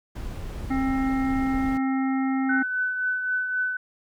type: noise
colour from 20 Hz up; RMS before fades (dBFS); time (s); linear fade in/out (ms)
brown; -33; 0.15-1.78; 10
type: harmonic tone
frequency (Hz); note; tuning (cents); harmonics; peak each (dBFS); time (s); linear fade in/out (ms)
265.8; C4; +27; 1 / 3 / 5 / 7 / 8; -22 / -32 / -36 / -39 / -40; 0.7-2.63; 10
type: tone with tremolo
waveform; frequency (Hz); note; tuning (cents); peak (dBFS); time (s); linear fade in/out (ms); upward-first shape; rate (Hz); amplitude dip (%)
sine; 1504; F#6; +28; -21; 2.49-3.77; 5; triangle; 3.8; 50
effects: none